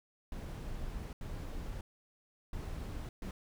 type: noise bursts at uneven times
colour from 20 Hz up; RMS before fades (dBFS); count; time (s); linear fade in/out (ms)
brown; -41; 4; 0.32-1.13 / 1.21-1.81 / 2.53-3.09 / 3.22-3.31; 2
effects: none